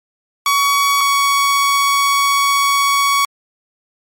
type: tone pair in turn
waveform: sawtooth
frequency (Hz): 1126 / 1121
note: C#6 / C#6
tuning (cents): +27 / +19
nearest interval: unison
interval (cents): 8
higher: first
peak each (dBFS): -8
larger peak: neither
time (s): 0.46-1.01 / 1.01-3.25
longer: second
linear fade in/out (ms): 2
effects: MP3 64 kbps